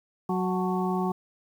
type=harmonic tone with a mistuned harmonic; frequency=184.8 Hz; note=F#3; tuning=2 cents flat; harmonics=1 / 2 / 4 / 5 / 6; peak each=-27 / -30 / -33 / -34 / -35 dBFS; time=0.29-1.12 s; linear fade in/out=5 ms; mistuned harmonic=5; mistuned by=-69 cents; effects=9-bit